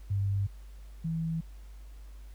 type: tone pair in turn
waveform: sine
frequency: 99 / 162.91 Hz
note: G2 / E3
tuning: +18 / -20 cents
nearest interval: major sixth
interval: 862 cents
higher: second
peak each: -26 / -29 dBFS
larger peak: first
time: 0.1-0.47 / 1.04-1.41 s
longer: neither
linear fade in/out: 10 ms
effects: added 50 Hz sine -44 dBFS peak until 2.34 s + pink hiss -63 dBFS RMS until 2.34 s